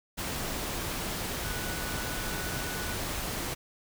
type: tone in noise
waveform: sine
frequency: 1480 Hz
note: F#6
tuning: in tune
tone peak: -41 dBFS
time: 1.43-2.96 s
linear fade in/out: 20 ms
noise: pink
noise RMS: -34 dBFS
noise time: 0.17-3.55 s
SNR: -10 dB
effects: none